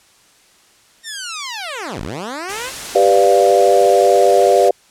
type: linear two-way sweep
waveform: 10% pulse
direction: down then up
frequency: 1864.7 to 39.36 to 548 Hz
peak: -16 dBFS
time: 1.03-2.72 s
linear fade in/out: 50 ms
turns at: 2.01 s
type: noise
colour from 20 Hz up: white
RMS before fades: -27 dBFS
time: 2.48-4.7 s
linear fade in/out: 20 ms
type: chord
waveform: sine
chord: G dominant seventh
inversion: none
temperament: equal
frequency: 392 / 493.9 / 587.3 / 698.5 Hz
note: G4 / B4 / D5 / F5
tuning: 0 / 0 / 0 / 0 cents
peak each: -14 dBFS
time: 2.95-4.71 s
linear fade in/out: 5 ms
effects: white hiss -51 dBFS RMS until 4.9 s + low-pass 9000 Hz 12 dB/octave